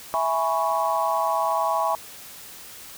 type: chord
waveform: sine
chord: C# minor seventh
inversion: first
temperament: equal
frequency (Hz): 659.3 / 830.6 / 987.8 / 1108.7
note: E5 / G#5 / B5 / C#6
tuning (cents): 0 / 0 / 0 / 0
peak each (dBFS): -26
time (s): 0.14-1.95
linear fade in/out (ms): 0
effects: white hiss -42 dBFS RMS until 2.97 s